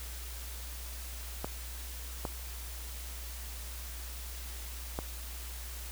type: clicks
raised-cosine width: 1 ms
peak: -20 dBFS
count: 3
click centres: 1.445 / 2.252 / 4.989 s
effects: added 60 Hz sine -41 dBFS peak until 5.91 s + white hiss -46 dBFS RMS until 5.91 s